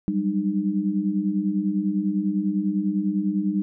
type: tone cluster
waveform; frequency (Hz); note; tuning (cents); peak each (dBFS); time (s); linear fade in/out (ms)
sine; 189.9 / 199.9 / 305.1; F#3 / G3 / D#4; +45 / +34 / -34; -26 / -24 / -26; 0.08-3.62; 0
effects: none